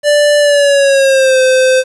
square tone with pitch glide, 587.3 to 517.2 Hz, D5 to C5, 0 to -20 cents, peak -7 dBFS, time 0.03-1.84 s, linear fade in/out 50 ms, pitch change -220 cents, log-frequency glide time 0.39-1.41 s, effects resampled to 24000 Hz + 7-bit

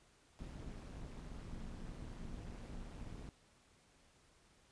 brown noise with amplitude modulation, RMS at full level -45 dBFS, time 0.39-3.29 s, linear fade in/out 0 ms, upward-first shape sine, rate 204 Hz, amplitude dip 75%, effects pink hiss -69 dBFS RMS until 4.71 s + resampled to 22050 Hz

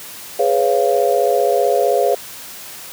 sine chord, C# dominant seventh, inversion second, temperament just, 415.8 / 498.9 / 554.4 / 693 Hz, G#4 / B4 / C#5 / E#5, +2 / +17 / 0 / -14 cents, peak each -18 dBFS, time 0.39-2.15 s, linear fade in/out 5 ms, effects white hiss -34 dBFS RMS until 2.92 s + high-pass 80 Hz 12 dB/octave

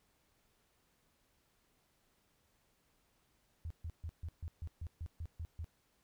sine tone bursts, 82 Hz, E2, 9 cents flat, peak -39 dBFS, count 11, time 3.65-5.644 s, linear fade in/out 0 ms, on 54 ms, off 140 ms, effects pink hiss -75 dBFS RMS until 6.03 s

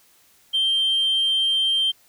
sine tone, 3152 Hz, G7, 9 cents sharp, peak -16 dBFS, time 0.53-1.92 s, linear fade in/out 20 ms, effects tanh soft clip ceiling -15 dBFS + white hiss -57 dBFS RMS until 2.08 s

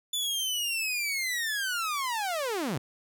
sawtooth linear sweep, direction down, 3500 to 110 Hz, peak -25 dBFS, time 0.13-2.78 s, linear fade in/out 5 ms, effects none

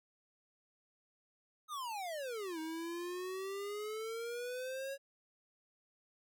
square exponential two-way sweep, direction down then up, 1281 to 314.8 to 555 Hz, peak -40 dBFS, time 1.68-4.98 s, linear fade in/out 50 ms, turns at 2.59 s, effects none

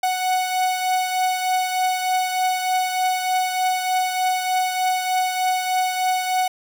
45% pulse beating tone pair, 740 / 743.3 Hz, F#5 / F#5, 0 / +8 cents, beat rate 3.3 Hz, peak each -20 / -27 dBFS, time 0.03-6.48 s, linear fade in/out 5 ms, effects none

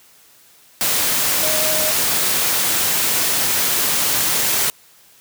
sine tone in noise, 622.3 Hz, D#5, in tune, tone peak -24 dBFS, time 1.43-1.91 s, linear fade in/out 0 ms, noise white, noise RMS -18 dBFS, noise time 0.81-4.7 s, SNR -9 dB, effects white hiss -50 dBFS RMS until 5.2 s + high-pass 80 Hz 12 dB/octave

